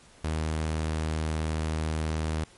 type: tone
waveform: sawtooth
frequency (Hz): 78.6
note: D#2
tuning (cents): +18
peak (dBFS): -23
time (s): 0.24-2.44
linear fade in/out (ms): 5
effects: pink hiss -55 dBFS RMS until 2.57 s + MP3 48 kbps